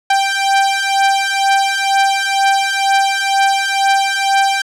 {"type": "beating tone pair", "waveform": "sawtooth", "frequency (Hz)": [784, 786.1], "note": ["G5", "G5"], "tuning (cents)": [0, 5], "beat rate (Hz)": 2.1, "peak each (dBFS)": -11, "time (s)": [0.1, 4.62], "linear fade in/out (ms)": 5, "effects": ["low-pass 8000 Hz 12 dB/octave"]}